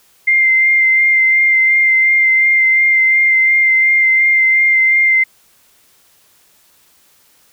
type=tone with vibrato; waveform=sine; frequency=2093 Hz; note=C7; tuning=in tune; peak=-8 dBFS; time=0.27-5.24 s; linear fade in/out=10 ms; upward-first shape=sine; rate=2.8 Hz; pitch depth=17 cents each way; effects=white hiss -52 dBFS RMS until 7.52 s